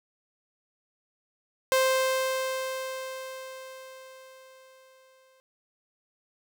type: tone with exponential decay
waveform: sawtooth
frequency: 523.3 Hz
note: C5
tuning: in tune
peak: -16 dBFS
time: 1.72-5.4 s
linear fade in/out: 0 ms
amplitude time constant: 800 ms
effects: none